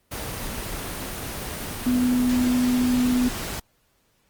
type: tone in noise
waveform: sine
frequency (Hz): 248.8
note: B3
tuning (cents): +13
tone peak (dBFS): -18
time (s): 1.86-3.29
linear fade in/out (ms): 10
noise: pink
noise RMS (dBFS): -31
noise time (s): 0.11-3.6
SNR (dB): +10
effects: pink hiss -66 dBFS RMS until 4.29 s + Opus 24 kbps